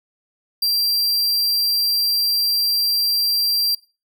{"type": "tone", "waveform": "45% pulse", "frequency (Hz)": 4730, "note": "D8", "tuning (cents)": 12, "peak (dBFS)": -16, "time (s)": [0.62, 3.75], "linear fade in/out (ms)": 5, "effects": ["noise-tail reverb RT60 0.3 s tail -21 dB re dry"]}